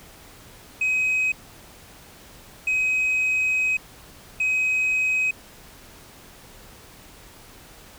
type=tone bursts at uneven times; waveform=sine; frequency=2530 Hz; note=D#7; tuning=28 cents sharp; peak=-17 dBFS; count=3; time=0.81-1.32 / 2.67-3.77 / 4.4-5.31 s; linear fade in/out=5 ms; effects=tanh soft clip ceiling -18 dBFS + pink hiss -47 dBFS RMS until 7.98 s